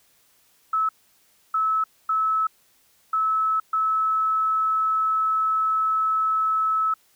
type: tone bursts at uneven times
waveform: sine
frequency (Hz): 1300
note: E6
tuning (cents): -24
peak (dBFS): -19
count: 5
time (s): 0.73-0.89 / 1.54-1.84 / 2.09-2.47 / 3.13-3.6 / 3.73-6.94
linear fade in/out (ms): 5
effects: white hiss -61 dBFS RMS until 7.15 s